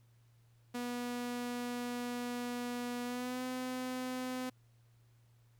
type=tone with pitch glide; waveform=sawtooth; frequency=243.4 to 254.6 Hz; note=B3 to C4; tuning=-25 to -47 cents; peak=-33 dBFS; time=0.74-4.5 s; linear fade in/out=10 ms; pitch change=+78 cents; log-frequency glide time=3.04-3.44 s; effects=added 117 Hz sine -63 dBFS peak until 5.59 s + pink hiss -75 dBFS RMS until 5.59 s